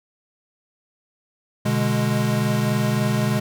square chord, G# diminished, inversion first, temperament equal, 123.47 / 146.83 / 207.7 Hz, B2 / D3 / G#3, 0 / 0 / 0 cents, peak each -23 / -26 / -23 dBFS, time 1.65-3.4 s, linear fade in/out 10 ms, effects none

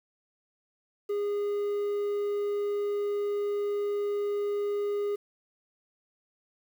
triangle tone, 409.5 Hz, G#4, 24 cents flat, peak -25 dBFS, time 1.09-5.16 s, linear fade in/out 10 ms, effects 9-bit

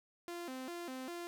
sawtooth tone with vibrato, 299.4 Hz, D4, 33 cents sharp, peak -38 dBFS, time 0.28-1.27 s, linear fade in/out 0 ms, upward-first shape square, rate 2.5 Hz, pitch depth 250 cents each way, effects none

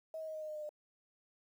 sine tone with pitch steps, 639 / 633.5 / 628 / 622.6 / 617.2 / 611.9 / 606.6 / 601.4 Hz, D#5 / D#5 / D#5 / D#5 / D#5 / D#5 / D#5 / D5, +46 / +31 / +16 / +1 / -14 / -29 / -44 / +41 cents, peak -40 dBFS, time 0.14-0.692 s, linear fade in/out 2 ms, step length 69 ms, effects 11-bit

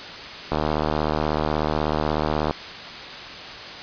click train, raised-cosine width 1 ms, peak -8 dBFS, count 153, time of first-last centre 0.52-2.51 s, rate 76.4 Hz, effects white hiss -35 dBFS RMS until 3.82 s + resampled to 11025 Hz

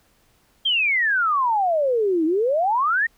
sine exponential two-way sweep, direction down then up, 3255 to 306.9 to 1905 Hz, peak -17 dBFS, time 0.65-3.07 s, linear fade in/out 10 ms, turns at 2.25 s, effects pink hiss -61 dBFS RMS until 3.17 s

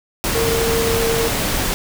sine tone in noise, 457.6 Hz, A#4, 32 cents flat, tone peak -18 dBFS, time 0.35-1.28 s, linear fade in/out 0 ms, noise pink, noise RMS -20 dBFS, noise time 0.24-1.74 s, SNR -1 dB, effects none

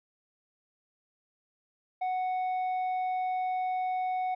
triangle tone with tanh clipping, 740 Hz, F#5, in tune, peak -29 dBFS, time 2.01-4.35 s, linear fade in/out 10 ms, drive 9 dB, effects none

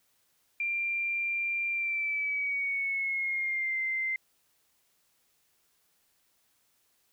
sine tone with pitch glide, 2377 to 2081 Hz, D7 to C7, +20 to -10 cents, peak -28 dBFS, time 0.6-4.16 s, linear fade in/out 2 ms, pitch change -230 cents, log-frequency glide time 1.7-3.79 s, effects white hiss -71 dBFS RMS until 7.12 s

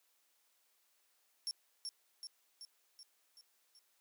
35% pulse tone with echo, 5470 Hz, F8, 37 cents flat, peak -34 dBFS, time 1.47-1.51 s, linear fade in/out 0 ms, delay 380 ms, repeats 6, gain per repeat -4 dB, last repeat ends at 3.79 s, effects white hiss -75 dBFS RMS until 4 s + high-pass 400 Hz 12 dB/octave

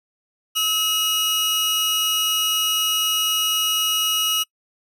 sawtooth tone pair together, 1292 / 2900 Hz, E6 / F#7, -35 / -35 cents, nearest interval octave + major second, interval 1400 cents, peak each -24 / -16 dBFS, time 0.55-4.44 s, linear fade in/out 20 ms, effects noise-tail reverb RT60 0.1 s tail -26 dB re dry

